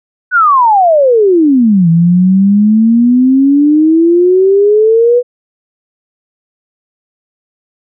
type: exponential two-way sweep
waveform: sine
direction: down then up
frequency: 1519 to 163.7 to 496.1 Hz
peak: -4 dBFS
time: 0.31-5.23 s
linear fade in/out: 50 ms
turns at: 1.89 s
effects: none